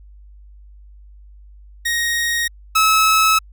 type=tone pair in turn; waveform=sawtooth; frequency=1873 / 1295.7 Hz; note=A#6 / E6; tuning=+8 / -30 cents; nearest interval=tritone; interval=638 cents; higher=first; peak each=-14 / -8 dBFS; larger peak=second; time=1.85-2.48 / 2.75-3.39 s; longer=second; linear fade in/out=10 ms; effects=added 50 Hz sine -40 dBFS peak until 3.52 s